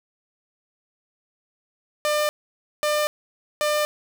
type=tone bursts; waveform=sawtooth; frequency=599 Hz; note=D5; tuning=34 cents sharp; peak=-16 dBFS; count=3; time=2.05-3.85 s; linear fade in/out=0 ms; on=240 ms; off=540 ms; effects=none